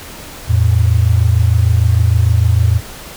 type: tone pair together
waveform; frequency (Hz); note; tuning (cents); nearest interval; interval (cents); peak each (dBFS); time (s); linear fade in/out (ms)
sine; 84.9 / 111.5; F2 / A2; -48 / +23; perfect fourth; 471; -11; 0.47-2.81; 50
effects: pink hiss -32 dBFS RMS until 3.16 s